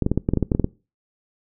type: clicks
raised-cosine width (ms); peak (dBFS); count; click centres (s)
3; -6; 12; 0.023 / 0.064 / 0.116 / 0.176 / 0.289 / 0.336 / 0.373 / 0.427 / 0.518 / 0.549 / 0.597 / 0.644
effects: noise-tail reverb RT60 0.3 s tail -21 dB re dry